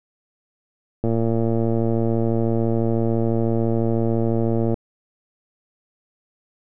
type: click train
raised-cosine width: 2 ms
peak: -9 dBFS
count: 423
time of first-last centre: 1.04-4.742 s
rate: 114 Hz
effects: none